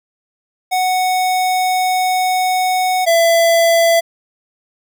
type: tone pair in turn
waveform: square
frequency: 740 / 669.8 Hz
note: F#5 / E5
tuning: 0 / +27 cents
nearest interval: major second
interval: 173 cents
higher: first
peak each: -14 / -10 dBFS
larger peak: second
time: 0.71-3.06 / 3.06-4.01 s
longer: first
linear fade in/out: 20 ms
effects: none